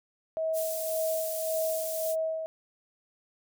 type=tone with tremolo; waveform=sine; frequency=641 Hz; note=E5; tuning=49 cents flat; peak=-26 dBFS; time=0.37-2.46 s; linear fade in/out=0 ms; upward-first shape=sine; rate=1.8 Hz; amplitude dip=50%
type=high-pass noise; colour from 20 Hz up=pink; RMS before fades=-37 dBFS; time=0.53-2.16 s; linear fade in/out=50 ms; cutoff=9800 Hz; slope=12 dB/octave
effects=none